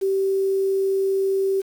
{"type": "tone with quantisation", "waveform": "sine", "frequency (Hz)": 387.5, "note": "G4", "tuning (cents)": -20, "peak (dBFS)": -18, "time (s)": [0.01, 1.62], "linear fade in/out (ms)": 20, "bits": 7, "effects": []}